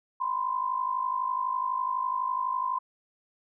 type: tone pair together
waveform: sine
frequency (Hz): 987.8 / 1039.8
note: B5 / C6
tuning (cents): 0 / -11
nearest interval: minor second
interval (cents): 89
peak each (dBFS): -31 / -28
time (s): 0.2-2.79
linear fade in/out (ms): 10
effects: none